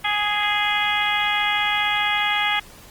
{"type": "harmonic tone", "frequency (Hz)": 415.3, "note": "G#4", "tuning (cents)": 0, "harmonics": [2, 3, 4, 5, 6, 7, 8], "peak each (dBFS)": [-25, -28, -27, -24, -28, -30, -26], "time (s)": [0.04, 2.6], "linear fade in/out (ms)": 10, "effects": ["pink hiss -45 dBFS RMS until 2.9 s", "Opus 24 kbps"]}